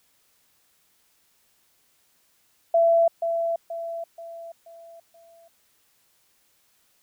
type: tone with echo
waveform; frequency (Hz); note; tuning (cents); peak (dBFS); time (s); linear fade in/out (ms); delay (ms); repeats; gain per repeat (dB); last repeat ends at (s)
sine; 670; E5; +28; -15; 2.74-3.08; 5; 480; 5; -7; 5.48
effects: white hiss -65 dBFS RMS until 7.02 s